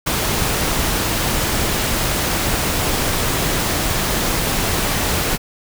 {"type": "noise with ADSR envelope", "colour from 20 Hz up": "pink", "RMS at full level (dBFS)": -17, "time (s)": [0.06, 5.38], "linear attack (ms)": 15, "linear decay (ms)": 3, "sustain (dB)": -2, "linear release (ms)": 34, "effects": []}